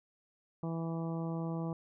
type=harmonic tone; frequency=164.81 Hz; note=E3; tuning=in tune; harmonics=1 / 2 / 3 / 4 / 5 / 6 / 7; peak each=-35 / -41 / -45 / -47 / -49 / -51 / -52 dBFS; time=0.63-1.73 s; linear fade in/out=2 ms; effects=none